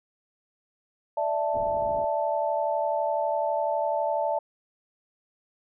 sine chord, D suspended second, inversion none, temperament equal, 587.3 / 659.3 / 880 Hz, D5 / E5 / A5, 0 / 0 / 0 cents, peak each -28 dBFS, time 1.17-4.39 s, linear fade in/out 5 ms
pink low-pass noise, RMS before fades -42 dBFS, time 1.53-2.05 s, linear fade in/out 5 ms, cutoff 740 Hz, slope 24 dB/octave
effects none

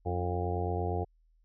harmonic tone with a mistuned harmonic, 88.7 Hz, F2, 27 cents sharp, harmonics 1 / 2 / 3 / 4 / 5 / 6 / 7 / 8 / 9, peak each -32 / -41 / -45 / -38 / -37 / -44 / -48 / -38 / -40 dBFS, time 0.05-1.05 s, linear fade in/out 20 ms, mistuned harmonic 3, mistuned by +55 cents, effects added 40 Hz sine -63 dBFS peak until 1.44 s

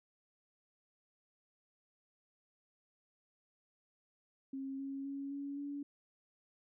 sine tone with pitch steps, 269.7 / 273.5 / 277.3 / 281.2 / 285.1 Hz, C#4 / C#4 / C#4 / C#4 / C#4, -47 / -23 / +1 / +25 / +49 cents, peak -39 dBFS, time 4.53-5.83 s, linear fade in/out 5 ms, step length 260 ms, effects none

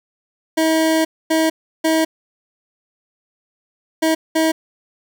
25% pulse tone bursts at uneven times, 320 Hz, D#4, 49 cents sharp, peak -10 dBFS, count 5, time 0.57-1.05 / 1.3-1.5 / 1.84-2.05 / 4.02-4.15 / 4.35-4.52 s, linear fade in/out 10 ms, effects none

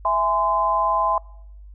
sine chord, E augmented, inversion none, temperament equal with one note detuned, 659.3 / 830.6 / 1029.7 Hz, E5 / G#5 / B#5, 0 / 0 / -28 cents, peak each -24 / -24 / -19 dBFS, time 0.05-1.18 s, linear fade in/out 2 ms, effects noise-tail reverb RT60 0.8 s tail -25 dB re dry + added 50 Hz sine -39 dBFS peak until 1.74 s

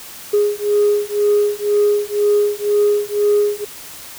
sine beating tone pair, 412.6 / 414.6 Hz, G#4 / G#4, -11 / -3 cents, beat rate 2 Hz, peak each -15 dBFS, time 0.33-3.65 s, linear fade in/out 10 ms, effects tanh soft clip ceiling -7 dBFS + white hiss -35 dBFS RMS until 4.18 s

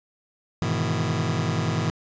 sawtooth chord, E major seventh, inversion first, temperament just, 103.01 / 123.61 / 154.51 / 164.81 Hz, G#2 / B2 / D#3 / E3, -14 / +2 / -12 / 0 cents, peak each -24 dBFS, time 0.62-1.9 s, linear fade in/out 0 ms, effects resampled to 16000 Hz + 9-bit

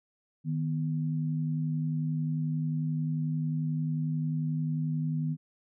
sine tone pair together, 155.56 / 246.8 Hz, D#3 / B3, 0 / -1 cents, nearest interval minor sixth, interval 799 cents, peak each -28 / -35 dBFS, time 0.44-5.37 s, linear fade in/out 50 ms, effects none

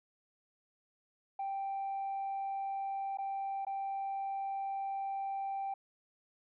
sine tone with dropouts, 784 Hz, G5, in tune, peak -33 dBFS, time 1.39-5.74 s, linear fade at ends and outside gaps 5 ms, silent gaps 3.173-3.185 / 3.65-3.667 s, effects tanh soft clip ceiling -32 dBFS

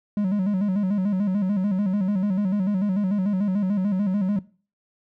triangle tone with vibrato, 196 Hz, G3, in tune, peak -18 dBFS, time 0.17-4.39 s, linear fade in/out 2 ms, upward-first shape square, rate 6.8 Hz, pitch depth 96 cents each way, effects noise-tail reverb RT60 0.4 s tail -20 dB re dry

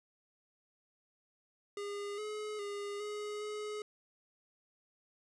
square tone with pitch steps, 406.9 / 424.7 / 406.9 / 418.1 / 421.7 Hz, G#4 / G#4 / G#4 / G#4 / G#4, -35 / +39 / -35 / +12 / +26 cents, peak -39 dBFS, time 1.77-3.82 s, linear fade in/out 2 ms, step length 410 ms, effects resampled to 22050 Hz + 13-bit

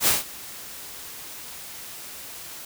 white noise with ADSR envelope, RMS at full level -18 dBFS, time 0-2.65 s, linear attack 71 ms, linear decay 160 ms, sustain -21 dB, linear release 4 ms, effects none

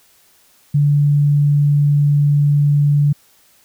sine tone, 145.1 Hz, D3, 21 cents flat, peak -10 dBFS, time 0.74-3.13 s, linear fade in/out 10 ms, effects white hiss -53 dBFS RMS until 3.64 s

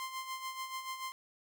sawtooth tone with tremolo, 1046.5 Hz, C6, in tune, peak -33 dBFS, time 0-1.12 s, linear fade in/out 0 ms, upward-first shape sine, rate 6.9 Hz, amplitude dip 60%, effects none

